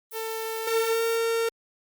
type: noise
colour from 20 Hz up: violet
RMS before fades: -40 dBFS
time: 0.11-1.17 s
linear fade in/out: 10 ms
type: tone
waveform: sawtooth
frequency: 446.7 Hz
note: A4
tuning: 26 cents sharp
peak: -26 dBFS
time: 0.12-0.96 s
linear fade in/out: 50 ms
type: tone with pitch glide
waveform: 45% pulse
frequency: 452.9 to 457.4 Hz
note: A#4 to A#4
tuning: -50 to -33 cents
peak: -23 dBFS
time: 0.67-1.49 s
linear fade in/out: 5 ms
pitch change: +17 cents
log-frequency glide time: 0.89-1.03 s
effects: Opus 32 kbps